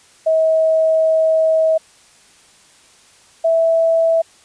sine tone pair in turn, 640 / 656.9 Hz, D#5 / E5, +49 / -6 cents, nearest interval unison, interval 45 cents, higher second, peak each -11 dBFS, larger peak neither, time 0.26-1.78 / 3.44-4.22 s, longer first, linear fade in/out 10 ms, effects white hiss -49 dBFS RMS until 4.44 s + resampled to 22050 Hz

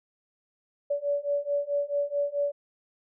sine beating tone pair, 571 / 575.6 Hz, D5 / D5, -49 / -35 cents, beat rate 4.6 Hz, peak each -29 / -28 dBFS, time 0.9-2.52 s, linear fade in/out 10 ms, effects none

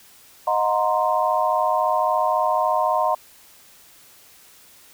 sine chord, C half-diminished seventh, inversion first, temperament equal with one note detuned, 622.3 / 726 / 932.3 / 1046.5 Hz, Eb5 / Gb5 / Bb5 / C6, 0 / -33 / 0 / 0 cents, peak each -23 dBFS, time 0.47-3.15 s, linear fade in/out 5 ms, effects white hiss -50 dBFS RMS until 4.93 s

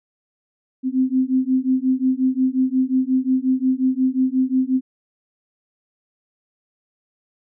sine beating tone pair, 256.7 / 262.3 Hz, C4 / C4, -33 / +4 cents, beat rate 5.6 Hz, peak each -19 dBFS, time 0.83-4.81 s, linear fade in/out 50 ms, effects none

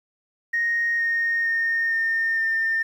sine tone with pitch steps, 1864.7 / 1849.7 / 1834.8 / 1820 / 1805.3 Hz, A#6 / A#6 / A#6 / A#6 / A6, 0 / -14 / -28 / -42 / +44 cents, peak -19 dBFS, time 0.53-2.83 s, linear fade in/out 10 ms, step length 460 ms, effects tanh soft clip ceiling -15 dBFS + 9-bit

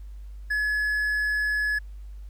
triangle tone, 1701 Hz, G#6, 41 cents sharp, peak -21 dBFS, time 0.5-1.79 s, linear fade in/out 10 ms, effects added 50 Hz sine -37 dBFS peak until 2.29 s + pink hiss -65 dBFS RMS until 2.29 s

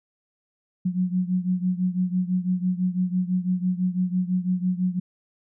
sine beating tone pair, 180.5 / 186.5 Hz, F#3 / F#3, -43 / +14 cents, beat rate 6 Hz, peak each -23 / -26 dBFS, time 0.85-5 s, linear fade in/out 10 ms, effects none

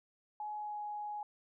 sine tone with pitch glide, 843 to 835.2 Hz, G#5 to G#5, +26 to +10 cents, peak -38 dBFS, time 0.4-1.23 s, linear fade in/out 2 ms, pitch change -16 cents, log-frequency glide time 0.55-0.79 s, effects none

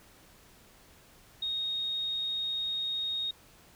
sine tone, 3729 Hz, A#7, in tune, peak -30 dBFS, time 1.42-3.31 s, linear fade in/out 5 ms, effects pink hiss -58 dBFS RMS until 3.75 s

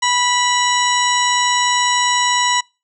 harmonic tone with a mistuned harmonic, 983 Hz, B5, 8 cents flat, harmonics 1 / 2 / 3 / 4 / 6 / 7 / 8, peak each -17 / -20 / -22 / -23 / -25 / -25 / -26 dBFS, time 0.02-2.61 s, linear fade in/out 10 ms, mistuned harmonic 6, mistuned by -79 cents, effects noise-tail reverb RT60 0.3 s tail -26 dB re dry

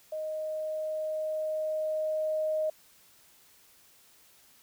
sine tone with level ramp, 622.3 Hz, D#5, in tune, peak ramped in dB -32 to -26 dBFS, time 0.12-2.7 s, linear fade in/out 5 ms, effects white hiss -60 dBFS RMS until 4.62 s

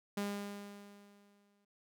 sawtooth tone with exponential decay, 202.7 Hz, G#3, 42 cents flat, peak -30 dBFS, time 0.17-1.65 s, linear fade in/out 5 ms, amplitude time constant 320 ms, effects none

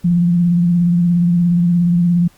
sine tone with vibrato, 173.6 Hz, F3, 10 cents flat, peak -10 dBFS, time 0.04-2.28 s, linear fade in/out 10 ms, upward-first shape sine, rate 17 Hz, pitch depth 34 cents each way, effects pink hiss -51 dBFS RMS until 2.37 s + Opus 48 kbps

